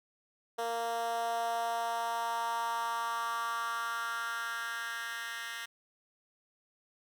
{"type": "tone with high-pass filter sweep", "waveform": "10% pulse", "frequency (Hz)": 231.7, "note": "A#3", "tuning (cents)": -10, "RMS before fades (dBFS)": -35, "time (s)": [0.58, 5.66], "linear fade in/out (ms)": 10, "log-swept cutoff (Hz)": [550, 2000], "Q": 3.5, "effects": []}